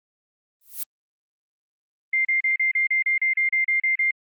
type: noise with exponential growth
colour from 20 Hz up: violet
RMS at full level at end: -24 dBFS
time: 0.61-0.83 s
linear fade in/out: 1 ms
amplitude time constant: 47 ms
type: tone bursts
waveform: sine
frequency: 2100 Hz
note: C7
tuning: 6 cents sharp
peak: -18 dBFS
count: 13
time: 2.13-4.11 s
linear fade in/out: 5 ms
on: 120 ms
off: 35 ms
effects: Opus 24 kbps